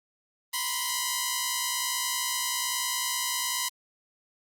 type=tone pair together; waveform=5% pulse; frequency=973 / 1034.2 Hz; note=B5 / C6; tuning=-26 / -20 cents; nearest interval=minor second; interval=106 cents; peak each=-18 dBFS; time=0.53-3.69 s; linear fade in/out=10 ms; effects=Opus 32 kbps